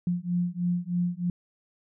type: beating tone pair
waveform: sine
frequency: 174.61 / 177.81 Hz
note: F3 / F3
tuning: 0 / +31 cents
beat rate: 3.2 Hz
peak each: -28 dBFS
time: 0.07-1.3 s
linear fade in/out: 2 ms
effects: none